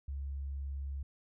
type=tone; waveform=sine; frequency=69.2 Hz; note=C#2; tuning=2 cents flat; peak=-36 dBFS; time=0.08-1.03 s; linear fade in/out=5 ms; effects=none

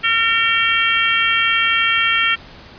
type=harmonic tone; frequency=455.9 Hz; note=A#4; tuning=39 cents flat; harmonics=3 / 4 / 5 / 6 / 7; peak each=-20 / -20 / -20 / -20 / -20 dBFS; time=0.03-2.36 s; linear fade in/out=20 ms; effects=pink hiss -40 dBFS RMS until 2.78 s + resampled to 11025 Hz

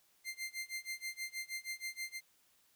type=tone with tremolo; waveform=sawtooth; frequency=2093 Hz; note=C7; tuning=in tune; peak=-34 dBFS; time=0.24-2.21 s; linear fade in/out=50 ms; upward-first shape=sine; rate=6.3 Hz; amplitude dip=95%; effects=white hiss -71 dBFS RMS until 2.75 s

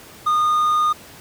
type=tone; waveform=triangle; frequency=1225 Hz; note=D#6; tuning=27 cents flat; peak=-13 dBFS; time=0.26-0.93 s; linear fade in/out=10 ms; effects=pink hiss -42 dBFS RMS until 1.2 s + high-pass 80 Hz 12 dB/octave

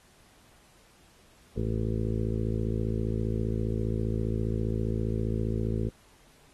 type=harmonic tone; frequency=55 Hz; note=A1; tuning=in tune; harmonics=1 / 2 / 3 / 4 / 5 / 6 / 7 / 8 / 9; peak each=-32 / -30 / -38 / -34 / -45 / -39 / -37 / -40 / -43 dBFS; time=1.56-5.89 s; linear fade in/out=5 ms; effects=pink hiss -60 dBFS RMS until 6.53 s + AAC 32 kbps

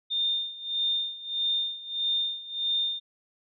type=tone with tremolo; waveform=sine; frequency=3624 Hz; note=A#7; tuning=50 cents flat; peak=-23 dBFS; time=0.1-3 s; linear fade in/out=20 ms; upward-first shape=sine; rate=1.6 Hz; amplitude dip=85%; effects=none

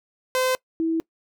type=tone pair in turn; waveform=sawtooth / sine; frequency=514 / 326 Hz; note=C5 / E4; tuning=-31 / -19 cents; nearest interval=minor sixth; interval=788 cents; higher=first; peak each=-16 / -20 dBFS; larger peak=first; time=0.35-0.55 / 0.8-1 s; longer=neither; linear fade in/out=0 ms; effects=noise-tail reverb RT60 0.1 s tail -23 dB re dry

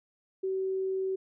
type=tone; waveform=sine; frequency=380.7 Hz; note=F#4; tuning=49 cents sharp; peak=-28 dBFS; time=0.43-1.16 s; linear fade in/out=10 ms; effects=none

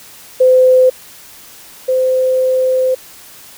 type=tone pair in turn; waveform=sine; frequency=512 / 515.6 Hz; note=C5 / C5; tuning=-38 / -26 cents; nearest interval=unison; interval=12 cents; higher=second; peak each=-5 / -10 dBFS; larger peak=first; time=0.4-0.9 / 1.88-2.95 s; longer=second; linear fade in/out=10 ms; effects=white hiss -38 dBFS RMS until 3.57 s

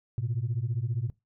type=beating tone pair; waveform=sine; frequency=109.9 / 124.9 Hz; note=A2 / B2; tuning=-2 / +20 cents; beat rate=15 Hz; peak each=-29 dBFS; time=0.18-1.1 s; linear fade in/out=0 ms; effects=noise-tail reverb RT60 0.2 s tail -23 dB re dry + tanh soft clip ceiling -22 dBFS

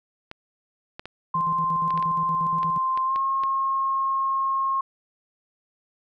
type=clicks; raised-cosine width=0.3 ms; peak=-20 dBFS; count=10; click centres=0.314 / 0.995 / 1.056 / 1.906 / 1.976 / 2.026 / 2.631 / 2.975 / 3.16 / 3.436 s
type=tone with pitch glide; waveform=sine; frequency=1046.5 to 1077.2 Hz; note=C6 to C#6; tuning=0 to -50 cents; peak=-21 dBFS; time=1.34-4.81 s; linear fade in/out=5 ms; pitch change=+50 cents; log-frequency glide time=3.05-3.17 s
type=tone with tremolo; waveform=triangle; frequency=164.9 Hz; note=E3; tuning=1 cent sharp; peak=-28 dBFS; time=1.35-2.78 s; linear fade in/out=2 ms; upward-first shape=square; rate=8.5 Hz; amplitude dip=75%
effects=none

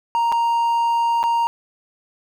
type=tone with dropouts; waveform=triangle; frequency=932.3 Hz; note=A#5; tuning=in tune; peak=-14 dBFS; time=0.15-1.47 s; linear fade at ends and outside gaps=0 ms; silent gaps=0.319-0.324 / 1.23-1.238 s; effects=none

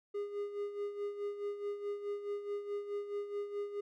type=tone with tremolo; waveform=triangle; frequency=408.6 Hz; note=G#4; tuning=28 cents flat; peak=-32 dBFS; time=0.14-3.81 s; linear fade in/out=10 ms; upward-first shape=sine; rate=4.7 Hz; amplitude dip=65%; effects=none

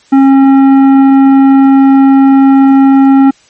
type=tone with tanh clipping; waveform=sine; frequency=271.2 Hz; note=C#4; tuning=38 cents flat; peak=-3 dBFS; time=0.12-3.31 s; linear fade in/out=10 ms; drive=11 dB; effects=white hiss -45 dBFS RMS until 3.49 s + MP3 32 kbps

